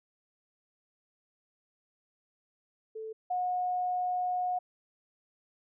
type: tone pair in turn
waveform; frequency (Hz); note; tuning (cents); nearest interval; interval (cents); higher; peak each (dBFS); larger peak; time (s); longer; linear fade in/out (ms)
sine; 440 / 725.5; A4 / F#5; 0 / -34; major sixth; 866; second; -37 / -28; second; 2.95-3.13 / 3.3-4.59; second; 10
effects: none